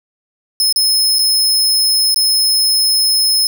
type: tone with dropouts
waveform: sawtooth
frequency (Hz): 5180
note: E8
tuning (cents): -31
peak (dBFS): -8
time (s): 0.6-3.47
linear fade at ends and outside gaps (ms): 1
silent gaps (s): 0.726-0.76 / 1.186-1.191 / 2.144-2.16
effects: none